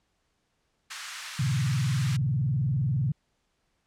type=high-pass noise; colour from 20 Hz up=pink; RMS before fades=-38 dBFS; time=0.9-2.17 s; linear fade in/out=10 ms; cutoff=1200 Hz; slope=24 dB/octave
type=tone with vibrato; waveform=sine; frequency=131.3 Hz; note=C3; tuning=6 cents sharp; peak=-23 dBFS; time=1.39-3.12 s; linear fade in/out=5 ms; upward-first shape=square; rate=20 Hz; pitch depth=250 cents each way
effects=pink hiss -74 dBFS RMS until 3.86 s + low-pass 8000 Hz 12 dB/octave